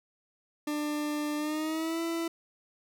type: tone with pitch glide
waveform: 40% pulse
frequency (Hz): 297.9 to 332.5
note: D4 to E4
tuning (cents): +25 to +15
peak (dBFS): -29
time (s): 0.67-2.28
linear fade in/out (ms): 5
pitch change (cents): +190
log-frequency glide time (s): 1.37-2.01
effects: none